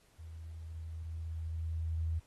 sine tone with level ramp, 81.2 Hz, E2, 26 cents flat, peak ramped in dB -45 to -30 dBFS, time 0.18-2.2 s, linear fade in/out 20 ms, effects pink hiss -68 dBFS RMS until 2.26 s + AAC 32 kbps

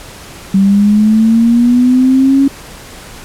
sine linear sweep, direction up, 191.9 to 277.2 Hz, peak -5 dBFS, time 0.54-2.48 s, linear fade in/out 5 ms, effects pink hiss -32 dBFS RMS until 3.24 s + low-pass 12000 Hz 12 dB/octave

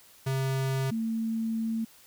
square / sine tone pair in turn, 133.6 / 224.7 Hz, C3 / A3, +36 / +37 cents, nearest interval major sixth, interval 901 cents, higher second, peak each -27 dBFS, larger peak neither, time 0.26-0.91 / 0.91-1.85 s, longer second, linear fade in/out 10 ms, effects white hiss -56 dBFS RMS until 2.06 s

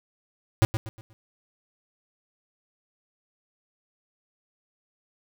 square tone with echo, 110.6 Hz, A2, 9 cents sharp, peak -16 dBFS, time 0.62-0.65 s, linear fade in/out 0 ms, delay 120 ms, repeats 4, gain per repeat -9 dB, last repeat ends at 1.13 s, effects none

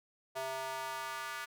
square tone with high-pass filter sweep, 132.3 Hz, C3, 20 cents sharp, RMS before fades -40 dBFS, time 0.35-1.46 s, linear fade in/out 20 ms, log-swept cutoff 650 to 1400 Hz, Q 2.3, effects none

